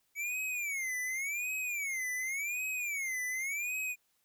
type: tone with vibrato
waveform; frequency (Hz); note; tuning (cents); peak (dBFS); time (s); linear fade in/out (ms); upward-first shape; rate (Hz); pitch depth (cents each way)
square; 2251; C#7; +26; -34; 0.15-3.96; 50; sine; 0.89; 210
effects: white hiss -75 dBFS RMS until 4.24 s